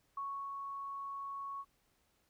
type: tone with ADSR envelope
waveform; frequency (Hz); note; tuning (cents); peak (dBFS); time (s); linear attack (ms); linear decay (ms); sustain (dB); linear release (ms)
sine; 1108.7; C#6; 0; -37; 0.17-1.65; 5; 320; -3; 49
effects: pink hiss -75 dBFS RMS until 2.29 s